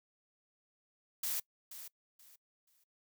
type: noise with echo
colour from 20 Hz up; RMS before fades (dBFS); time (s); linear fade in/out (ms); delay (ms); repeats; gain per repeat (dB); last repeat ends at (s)
blue; -36; 1.23-1.4; 5; 480; 3; -12; 2.84
effects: noise-tail reverb RT60 0.1 s tail -23 dB re dry